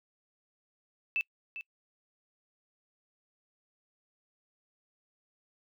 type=tone with echo; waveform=sine; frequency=2637 Hz; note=E7; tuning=in tune; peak=-27 dBFS; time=1.16-1.21 s; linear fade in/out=0 ms; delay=400 ms; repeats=1; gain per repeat=-11 dB; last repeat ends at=1.61 s; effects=noise-tail reverb RT60 0.1 s tail -25 dB re dry